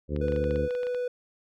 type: harmonic tone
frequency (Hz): 73.8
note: D2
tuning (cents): +9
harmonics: 1 / 2 / 3 / 4 / 5 / 6 / 7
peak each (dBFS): -30 / -33 / -35 / -36 / -37 / -38 / -38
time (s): 0.08-0.69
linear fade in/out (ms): 50
type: clicks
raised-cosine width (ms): 0.3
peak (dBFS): -27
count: 12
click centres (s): 0.163 / 0.283 / 0.322 / 0.362 / 0.441 / 0.509 / 0.559 / 0.708 / 0.751 / 0.832 / 0.869 / 0.947
type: tone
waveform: triangle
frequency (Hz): 493.9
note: B4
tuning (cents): 0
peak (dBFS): -25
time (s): 0.21-1.08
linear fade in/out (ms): 5
effects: none